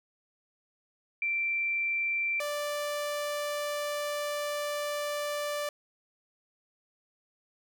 sine / sawtooth tone pair in turn, 2349 / 587.2 Hz, D7 / D5, 0 / 0 cents, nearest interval 2 octaves, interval 2400 cents, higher first, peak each -27 dBFS, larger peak neither, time 1.22-2.4 / 2.4-5.69 s, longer second, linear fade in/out 2 ms, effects none

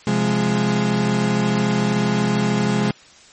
35% pulse chord, F minor, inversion second, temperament equal, 130.81 / 174.61 / 207.7 Hz, C3 / F3 / Ab3, 0 / 0 / 0 cents, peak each -21 / -22 / -17 dBFS, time 0.07-2.91 s, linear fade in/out 2 ms, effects white hiss -47 dBFS RMS until 3.32 s + MP3 32 kbps

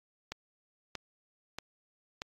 click train, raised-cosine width 0.2 ms, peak -20 dBFS, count 4, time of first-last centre 0.32-2.219 s, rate 1.58 Hz, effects AAC 32 kbps

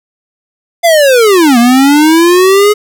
square linear two-way sweep, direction down then up, 698.5 to 231.5 to 423.4 Hz, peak -4 dBFS, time 0.83-2.74 s, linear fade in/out 20 ms, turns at 1.58 s, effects none

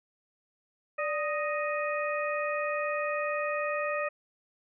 harmonic tone with a mistuned harmonic, 622.3 Hz, D#5, in tune, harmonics 1 / 2 / 3 / 4, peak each -31 / -34 / -36 / -37 dBFS, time 0.98-4.09 s, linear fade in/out 10 ms, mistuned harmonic 1, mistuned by -97 cents, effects none

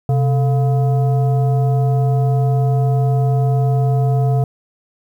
sine tone with frequency modulation, 130.81 Hz, C3, in tune, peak -12 dBFS, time 0.09-4.44 s, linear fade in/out 2 ms, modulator 570 Hz, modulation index 0.49, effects 8-bit

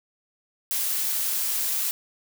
blue noise, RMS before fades -26 dBFS, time 0.71-1.91 s, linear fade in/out 0 ms, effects none

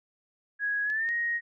sine tone with pitch glide, 1661.2 to 1875.4 Hz, G#6 to A#6, 0 to +10 cents, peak -26 dBFS, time 0.59-1.41 s, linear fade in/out 50 ms, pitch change +210 cents, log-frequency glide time 0.84-1.11 s
clicks, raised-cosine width 0.2 ms, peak -30 dBFS, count 2, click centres 0.901 / 1.089 s
effects none

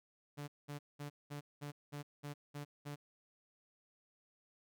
sawtooth tone bursts, 145.3 Hz, D3, 18 cents flat, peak -39 dBFS, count 9, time 0.37-2.96 s, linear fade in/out 20 ms, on 110 ms, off 200 ms, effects none

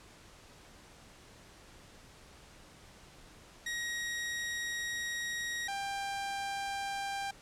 sawtooth tone pair in turn, 1891 / 793.2 Hz, A#6 / G5, +24 / +20 cents, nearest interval octave + minor third, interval 1504 cents, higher first, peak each -31 / -31 dBFS, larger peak neither, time 3.66-5.68 / 5.68-7.31 s, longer first, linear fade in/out 5 ms, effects pink hiss -56 dBFS RMS until 7.41 s + low-pass 9000 Hz 12 dB/octave

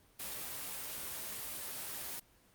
white noise with comb filter, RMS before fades -42 dBFS, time 0.19-2.2 s, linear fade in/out 10 ms, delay 15 ms, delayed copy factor +0.7, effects pink hiss -66 dBFS RMS until 2.54 s + Opus 24 kbps

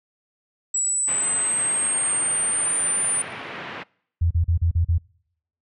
sine linear sweep, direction up, 7790 to 9340 Hz, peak -20 dBFS, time 0.74-3.22 s, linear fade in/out 5 ms
white band-pass noise, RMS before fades -35 dBFS, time 1.07-3.84 s, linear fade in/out 20 ms, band 100 to 2600 Hz, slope 24 dB/octave
sine tone bursts, 84.5 Hz, E2, 43 cents sharp, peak -16 dBFS, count 6, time 4.21-4.983 s, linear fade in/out 10 ms, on 98 ms, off 37 ms
effects noise-tail reverb RT60 0.7 s tail -26 dB re dry

